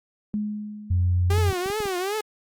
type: tone with exponential decay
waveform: sine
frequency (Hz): 210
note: G#3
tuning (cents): +19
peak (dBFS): -22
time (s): 0.34-1.72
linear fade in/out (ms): 0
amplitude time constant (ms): 300
type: tone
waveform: sine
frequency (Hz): 89.2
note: F2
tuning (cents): +37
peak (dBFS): -18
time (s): 0.9-1.51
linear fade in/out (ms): 10
type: tone with vibrato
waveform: sawtooth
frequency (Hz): 392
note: G4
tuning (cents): 0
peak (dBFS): -21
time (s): 1.3-2.21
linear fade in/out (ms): 5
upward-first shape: triangle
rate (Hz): 2.6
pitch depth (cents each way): 200
type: clicks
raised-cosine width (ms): 3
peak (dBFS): -23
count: 6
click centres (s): 1.382 / 1.528 / 1.66 / 1.701 / 1.804 / 1.856
effects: Opus 48 kbps